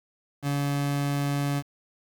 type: tone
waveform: 30% pulse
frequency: 142.3 Hz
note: C#3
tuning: 46 cents sharp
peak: -22 dBFS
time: 0.42-1.63 s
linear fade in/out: 50 ms
effects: 8-bit